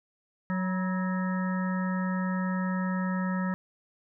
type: harmonic tone with a mistuned harmonic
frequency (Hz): 185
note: F#3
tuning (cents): 0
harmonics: 1 / 3 / 5 / 7 / 9 / 10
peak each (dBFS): -27 / -40 / -39 / -39 / -42 / -41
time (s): 0.5-3.54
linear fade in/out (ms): 0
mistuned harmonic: 5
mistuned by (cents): +57
effects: none